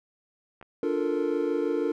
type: clicks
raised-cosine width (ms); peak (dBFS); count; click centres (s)
0.5; -32; 2; 0.613 / 0.627
type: chord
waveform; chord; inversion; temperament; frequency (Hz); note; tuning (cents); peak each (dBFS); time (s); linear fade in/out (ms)
triangle; Bb major seventh; first; equal; 293.7 / 349.2 / 440 / 466.2; D4 / F4 / A4 / Bb4; 0 / 0 / 0 / 0; -28; 0.83-1.92; 2
effects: none